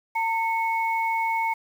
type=tone pair together; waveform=sine; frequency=906.5 / 2204 Hz; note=A#5 / C#7; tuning=-49 / -11 cents; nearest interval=octave + minor third; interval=1538 cents; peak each=-23 / -28 dBFS; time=0.15-1.54 s; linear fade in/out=10 ms; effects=8-bit